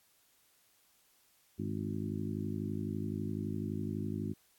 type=harmonic tone with a mistuned harmonic; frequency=51.91 Hz; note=G#1; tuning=in tune; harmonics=2 / 3 / 4 / 5 / 6 / 7; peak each=-40 / -42 / -39 / -42 / -43 / -45 dBFS; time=1.58-4.34 s; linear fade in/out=20 ms; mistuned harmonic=2; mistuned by=-87 cents; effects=white hiss -69 dBFS RMS until 4.58 s + AAC 64 kbps